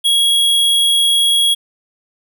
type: tone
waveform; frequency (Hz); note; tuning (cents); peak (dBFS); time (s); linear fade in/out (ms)
square; 3313; G#7; -5; -11; 0.04-1.55; 20
effects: none